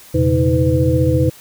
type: tone cluster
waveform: sine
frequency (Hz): 85 / 122.6 / 137.4 / 317.7 / 501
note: F2 / B2 / C#3 / D#4 / B4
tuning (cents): -46 / -12 / -15 / +36 / +25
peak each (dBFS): -18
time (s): 0.14-1.3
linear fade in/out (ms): 10
effects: white hiss -42 dBFS RMS until 1.4 s